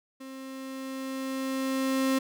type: tone with level ramp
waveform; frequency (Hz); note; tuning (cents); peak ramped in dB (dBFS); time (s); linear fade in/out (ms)
35% pulse; 265.5; C4; +25; -39 to -21; 0.2-2.19; 10
effects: none